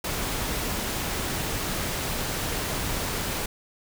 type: noise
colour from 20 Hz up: pink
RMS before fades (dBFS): -29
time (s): 0.04-3.46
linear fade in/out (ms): 5
effects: none